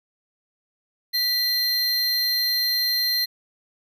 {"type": "tone pair together", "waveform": "square", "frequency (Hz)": [1965, 4164], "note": ["B6", "C8"], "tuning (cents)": [-9, -9], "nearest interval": "octave + minor second", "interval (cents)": 1300, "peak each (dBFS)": [-31, -21], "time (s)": [1.13, 3.26], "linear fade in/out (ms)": 20, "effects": []}